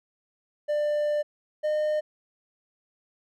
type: tone pair in turn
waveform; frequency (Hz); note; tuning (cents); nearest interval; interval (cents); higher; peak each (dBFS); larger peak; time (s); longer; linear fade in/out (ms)
triangle; 594 / 608.6; D5 / D#5; +20 / -38; unison; 42; second; -21 / -21; neither; 0.68-1.23 / 1.63-2.01; first; 20
effects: none